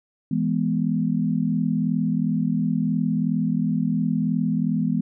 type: chord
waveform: sine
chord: E major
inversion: none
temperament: equal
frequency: 164.81 / 207.7 / 246.9 Hz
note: E3 / G#3 / B3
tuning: 0 / 0 / 0 cents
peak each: -24 dBFS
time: 0.31-5.01 s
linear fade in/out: 5 ms
effects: none

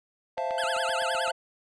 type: chord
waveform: triangle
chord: F major seventh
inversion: second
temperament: equal with one note detuned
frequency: 524.8 / 659.3 / 698.5 / 880 Hz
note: C5 / E5 / F5 / A5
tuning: +5 / 0 / 0 / 0 cents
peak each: -31 dBFS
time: 0.37-1.32 s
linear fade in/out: 10 ms
type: click train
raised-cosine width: 0.3 ms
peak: -23 dBFS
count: 8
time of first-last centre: 0.38-1.279 s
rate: 7.79 Hz
type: tone with vibrato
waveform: 25% pulse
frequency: 1475 Hz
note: F#6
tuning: 6 cents flat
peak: -26 dBFS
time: 0.58-1.31 s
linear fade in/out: 2 ms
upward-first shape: triangle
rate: 9.7 Hz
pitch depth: 290 cents each way
effects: resampled to 22050 Hz

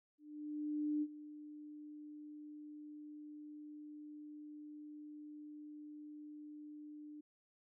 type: tone with ADSR envelope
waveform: sine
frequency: 299.2 Hz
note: D4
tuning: 32 cents sharp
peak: -33 dBFS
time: 0.18-7.21 s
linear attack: 840 ms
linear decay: 51 ms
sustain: -16 dB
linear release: 8 ms
effects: none

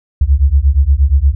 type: beating tone pair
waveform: sine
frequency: 65.41 / 73.91 Hz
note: C2 / D2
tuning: 0 / +12 cents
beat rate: 8.5 Hz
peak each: -10 dBFS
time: 0.21-1.35 s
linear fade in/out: 5 ms
effects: none

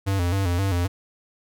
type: tone with vibrato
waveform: square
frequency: 92.5 Hz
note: F#2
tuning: in tune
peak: -21 dBFS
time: 0.06-0.88 s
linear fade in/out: 20 ms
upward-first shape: square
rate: 3.8 Hz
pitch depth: 95 cents each way
effects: none

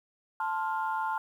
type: chord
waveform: sine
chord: F major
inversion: first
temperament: equal with one note detuned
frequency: 880 / 1046.5 / 1401.8 Hz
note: A5 / C6 / F6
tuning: 0 / 0 / +6 cents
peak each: -30 / -34 / -35 dBFS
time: 0.4-1.18 s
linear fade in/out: 2 ms
effects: tanh soft clip ceiling -19 dBFS + 10-bit

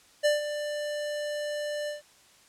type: tone with ADSR envelope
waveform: square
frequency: 592 Hz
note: D5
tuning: 14 cents sharp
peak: -20 dBFS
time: 0.23-2.02 s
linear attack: 25 ms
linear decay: 150 ms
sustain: -11 dB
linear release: 140 ms
effects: white hiss -58 dBFS RMS until 2.48 s + low-pass 9000 Hz 12 dB/octave

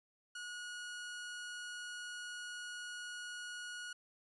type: tone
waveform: sawtooth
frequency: 1452 Hz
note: F#6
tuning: 33 cents flat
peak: -40 dBFS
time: 0.35-3.93 s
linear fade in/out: 5 ms
effects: resampled to 24000 Hz

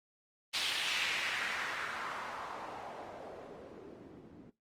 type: noise with low-pass filter sweep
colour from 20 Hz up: blue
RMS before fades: -39 dBFS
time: 0.53-4.51 s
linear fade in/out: 20 ms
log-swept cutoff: 3700 to 240 Hz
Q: 1.9
effects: noise-tail reverb RT60 0.2 s tail -18 dB re dry + Opus 32 kbps

